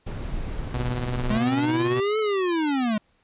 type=noise; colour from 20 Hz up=brown; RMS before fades=-30 dBFS; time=0.06-1.38 s; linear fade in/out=10 ms
type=tone with tremolo; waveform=sawtooth; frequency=123.47 Hz; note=B2; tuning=in tune; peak=-20 dBFS; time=0.74-2 s; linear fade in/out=0 ms; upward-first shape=triangle; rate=18 Hz; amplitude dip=60%
type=linear two-way sweep; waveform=square; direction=up then down; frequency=206.1 to 440 to 206.1 Hz; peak=-22 dBFS; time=1.3-2.98 s; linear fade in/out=5 ms; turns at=2.19 s
effects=pink hiss -65 dBFS RMS until 3.23 s + resampled to 8000 Hz